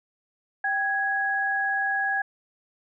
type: tone pair together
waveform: sine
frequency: 784 / 1661.2 Hz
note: G5 / G#6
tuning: 0 / 0 cents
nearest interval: octave + minor second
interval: 1300 cents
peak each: -28 / -24 dBFS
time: 0.64-2.22 s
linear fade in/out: 5 ms
effects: none